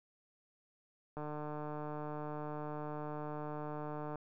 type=click train; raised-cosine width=1 ms; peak=-29 dBFS; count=449; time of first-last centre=1.17-4.157 s; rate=150 Hz; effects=none